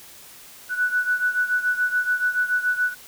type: beating tone pair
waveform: sine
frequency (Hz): 1480 / 1487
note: F#6 / F#6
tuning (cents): 0 / +8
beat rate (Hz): 7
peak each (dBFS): -21 / -25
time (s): 0.69-2.95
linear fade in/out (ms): 50
effects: white hiss -45 dBFS RMS until 3.07 s